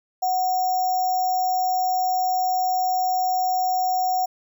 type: tone with sample-and-hold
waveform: sine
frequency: 740 Hz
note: F#5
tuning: in tune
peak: -19 dBFS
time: 0.22-4.26 s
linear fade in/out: 10 ms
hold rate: 6300 Hz
effects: none